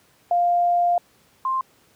sine tone pair in turn, 700 / 1051.5 Hz, F5 / C6, +4 / +8 cents, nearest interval perfect fifth, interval 704 cents, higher second, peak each -16 / -20 dBFS, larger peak first, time 0.31-0.98 / 1.45-1.61 s, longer first, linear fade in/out 2 ms, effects pink hiss -58 dBFS RMS until 1.95 s + high-pass 100 Hz 12 dB/octave

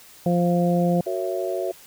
harmonic tone, 174.61 Hz, F3, in tune, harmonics 1 / 2 / 3 / 4, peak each -19 / -27 / -24 / -27 dBFS, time 0.26-1.01 s, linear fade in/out 2 ms
sine chord, F# dominant seventh, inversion none, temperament just, 370 / 462.5 / 555 / 666 Hz, F#4 / A#4 / C#5 / E5, 0 / -14 / +2 / +18 cents, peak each -27 / -33 / -30 / -28 dBFS, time 1.06-1.72 s, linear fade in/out 10 ms
effects white hiss -48 dBFS RMS until 1.86 s

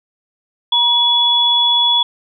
sine tone pair together, 953 / 3396 Hz, A#5 / G#7, +38 / +38 cents, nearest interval octave + minor seventh, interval 2200 cents, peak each -18 / -11 dBFS, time 0.72-2.03 s, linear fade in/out 5 ms, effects none

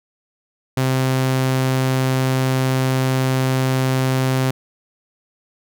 sawtooth tone, 130.81 Hz, C3, in tune, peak -12 dBFS, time 0.77-4.51 s, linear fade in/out 5 ms, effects none

